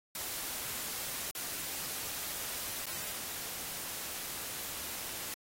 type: noise with dropouts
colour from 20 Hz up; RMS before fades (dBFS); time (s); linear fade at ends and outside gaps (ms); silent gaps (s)
white; -39; 0.15-5.34; 2; 1.311-1.35 / 2.858-2.866
effects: AAC 48 kbps